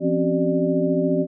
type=tone cluster; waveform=sine; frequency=171.2 / 260 / 274.2 / 381.8 / 597 Hz; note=F3 / C4 / C#4 / G4 / D5; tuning=-34 / -11 / -19 / -46 / +28 cents; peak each=-24 dBFS; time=0-1.27 s; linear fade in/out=50 ms; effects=none